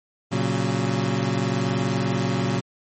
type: chord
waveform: 25% pulse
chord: F# major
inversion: first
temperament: equal with one note detuned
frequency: 116.54 / 137.16 / 185 Hz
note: A#2 / C#3 / F#3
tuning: 0 / -18 / 0 cents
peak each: -22 dBFS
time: 0.31-2.61 s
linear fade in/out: 20 ms
effects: MP3 32 kbps